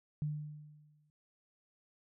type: tone with exponential decay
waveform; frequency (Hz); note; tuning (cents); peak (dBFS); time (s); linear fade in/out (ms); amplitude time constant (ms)
sine; 150; D3; +37; -31; 0.22-1.1; 0; 190
effects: none